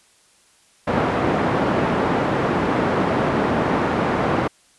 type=band-pass noise; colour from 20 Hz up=pink; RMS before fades=-20 dBFS; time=0.87-4.48 s; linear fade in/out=10 ms; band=160 to 1300 Hz; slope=12 dB/octave; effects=white hiss -56 dBFS RMS until 4.78 s + resampled to 24000 Hz